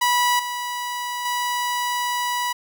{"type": "tone with level steps", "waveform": "sawtooth", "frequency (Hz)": 978, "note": "B5", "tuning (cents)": -17, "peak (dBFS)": [-13, -22, -18], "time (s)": [0.01, 2.53], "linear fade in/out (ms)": 10, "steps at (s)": [0.39, 1.25], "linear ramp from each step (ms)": 5, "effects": []}